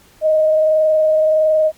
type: tone with frequency modulation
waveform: sine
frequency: 624 Hz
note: D#5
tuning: 5 cents sharp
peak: -10 dBFS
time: 0.21-1.72 s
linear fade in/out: 50 ms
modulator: 21.5 Hz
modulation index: 0.31
effects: pink hiss -49 dBFS RMS until 1.77 s + MP3 96 kbps